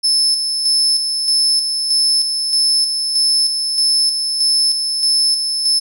35% pulse tone with tremolo, 5250 Hz, E8, 8 cents flat, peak -9 dBFS, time 0.03-5.8 s, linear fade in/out 20 ms, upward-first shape square, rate 1.6 Hz, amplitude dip 45%, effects none

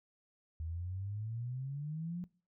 sine exponential sweep, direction up, 78.4 to 180.9 Hz, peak -37 dBFS, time 0.6-2.24 s, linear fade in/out 0 ms, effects noise-tail reverb RT60 0.4 s tail -23 dB re dry

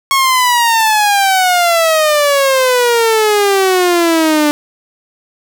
sawtooth exponential sweep, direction down, 1100 to 293.7 Hz, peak -5 dBFS, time 0.11-4.51 s, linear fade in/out 0 ms, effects none

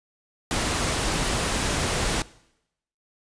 pink noise, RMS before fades -25 dBFS, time 0.51-2.22 s, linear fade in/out 0 ms, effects noise-tail reverb RT60 0.8 s tail -20 dB re dry + resampled to 22050 Hz

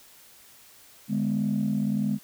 sine chord, G# diminished, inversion second, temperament just, 149.51 / 207.7 / 249.2 Hz, D3 / G#3 / B3, +31 / 0 / +16 cents, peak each -30 / -24 / -29 dBFS, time 1.08-2.19 s, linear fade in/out 50 ms, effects tanh soft clip ceiling -17 dBFS + white hiss -53 dBFS RMS until 2.23 s

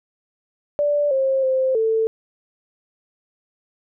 sine tone with pitch steps, 584 / 534 / 523 / 445.1 Hz, D5 / C5 / C5 / A4, -10 / +35 / -1 / +20 cents, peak -16 dBFS, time 0.79-2.07 s, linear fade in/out 0 ms, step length 320 ms, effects none

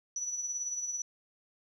sine tone with tremolo, 5920 Hz, F#8, in tune, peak -31 dBFS, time 0.16-1.02 s, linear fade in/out 2 ms, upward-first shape sine, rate 18 Hz, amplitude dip 50%, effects 11-bit

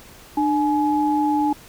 sine tone pair together, 299.8 / 844.5 Hz, D4 / G#5, +36 / +29 cents, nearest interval octave + tritone, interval 1793 cents, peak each -19 / -20 dBFS, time 0.37-1.53 s, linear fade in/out 5 ms, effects pink hiss -45 dBFS RMS until 1.68 s

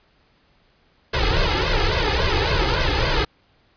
pink noise with flanger, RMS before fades -19 dBFS, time 1.13-3.25 s, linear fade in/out 10 ms, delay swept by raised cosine 1.9 to 2.41 ms, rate 3.6 Hz, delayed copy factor +0.95, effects pink hiss -60 dBFS RMS until 3.76 s + resampled to 11025 Hz

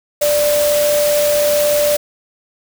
sine tone in noise, 589 Hz, D5, 5 cents sharp, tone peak -12 dBFS, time 0.21-1.97 s, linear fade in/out 10 ms, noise white, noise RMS -21 dBFS, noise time 0.21-1.97 s, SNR +6 dB, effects none

